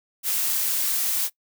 blue noise, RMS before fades -24 dBFS, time 0.23-1.3 s, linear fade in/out 50 ms, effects noise-tail reverb RT60 0.1 s tail -21 dB re dry

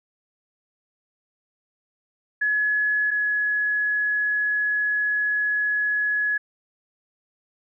sine tone pair in turn, 1696 / 1689.4 Hz, G#6 / G#6, +36 / +29 cents, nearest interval unison, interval 7 cents, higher first, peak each -19 / -20 dBFS, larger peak first, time 2.41-3.11 / 3.11-6.38 s, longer second, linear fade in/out 10 ms, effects none

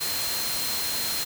sine tone in noise, 4166 Hz, C8, 8 cents flat, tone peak -31 dBFS, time 0-1.25 s, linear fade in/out 20 ms, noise white, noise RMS -29 dBFS, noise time 0-1.25 s, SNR -5 dB, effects none

